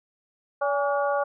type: harmonic tone with a mistuned harmonic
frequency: 285.5 Hz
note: D4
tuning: 49 cents flat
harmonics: 2 / 3 / 4 / 5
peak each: -24 / -28 / -30 / -32 dBFS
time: 0.61-1.24 s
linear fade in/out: 10 ms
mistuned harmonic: 3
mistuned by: -63 cents
effects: none